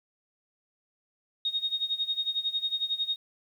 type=tone with tremolo; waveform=sine; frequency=3725 Hz; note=A#7; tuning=2 cents flat; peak=-24 dBFS; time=1.45-3.16 s; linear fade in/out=2 ms; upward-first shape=sine; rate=11 Hz; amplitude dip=85%; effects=10-bit